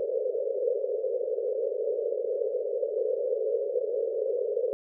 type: band-pass noise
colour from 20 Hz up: white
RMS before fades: -29 dBFS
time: 0-4.73 s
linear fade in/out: 0 ms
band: 420 to 550 Hz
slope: 96 dB/octave
effects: none